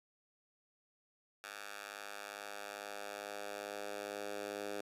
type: tone with high-pass filter sweep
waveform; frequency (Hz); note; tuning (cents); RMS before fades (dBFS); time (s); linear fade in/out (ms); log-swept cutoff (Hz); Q
10% pulse; 102.3; G#2; -26; -45; 1.44-4.81; 0; 1200 to 400; 1.2
effects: resampled to 32000 Hz + 11-bit